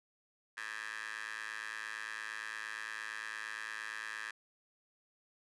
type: tone with high-pass filter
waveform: 15% pulse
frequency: 108.7 Hz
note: A2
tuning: 21 cents flat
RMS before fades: -43 dBFS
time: 0.57-4.31 s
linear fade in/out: 5 ms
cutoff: 1600 Hz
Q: 5.2
effects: resampled to 24000 Hz